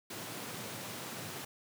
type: high-pass noise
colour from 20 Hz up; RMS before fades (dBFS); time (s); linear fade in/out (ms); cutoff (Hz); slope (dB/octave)
pink; -43; 0.1-1.45; 5; 100; 96
effects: none